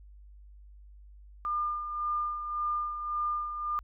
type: tone with tremolo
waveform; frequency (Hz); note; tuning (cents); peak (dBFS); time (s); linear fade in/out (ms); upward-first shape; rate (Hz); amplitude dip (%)
sine; 1204; D6; +43; -27; 1.45-3.79; 0; sine; 1.8; 55
effects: added 50 Hz sine -49 dBFS peak until 3.83 s